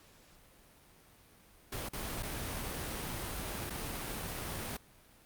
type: noise with dropouts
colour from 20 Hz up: pink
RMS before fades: -39 dBFS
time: 1.72-4.77 s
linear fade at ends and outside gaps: 5 ms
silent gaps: 1.888-1.932 / 2.226-2.23 / 3.699-3.704 s
effects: pink hiss -61 dBFS RMS until 5.25 s + Opus 48 kbps